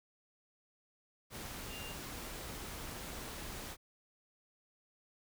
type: tone in noise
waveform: sine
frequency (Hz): 2794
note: F7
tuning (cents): 0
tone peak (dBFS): -48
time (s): 1.68-1.95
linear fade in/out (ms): 50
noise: pink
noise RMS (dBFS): -45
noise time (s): 1.3-3.77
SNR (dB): -6
effects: none